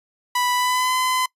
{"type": "tone with pitch glide", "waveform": "sawtooth", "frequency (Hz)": [987.8, 1019.1], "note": ["B5", "C6"], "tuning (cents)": [0, -46], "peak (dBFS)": -15, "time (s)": [0.35, 1.26], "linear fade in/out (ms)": 5, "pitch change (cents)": 54, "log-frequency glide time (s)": [0.54, 0.94], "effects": ["noise-tail reverb RT60 0.1 s tail -23 dB re dry", "resampled to 32000 Hz"]}